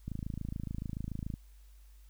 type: click train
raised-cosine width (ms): 5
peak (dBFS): -25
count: 35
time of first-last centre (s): 0.08-1.339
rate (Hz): 27
effects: added 50 Hz sine -53 dBFS peak until 2.09 s + white hiss -69 dBFS RMS until 2.09 s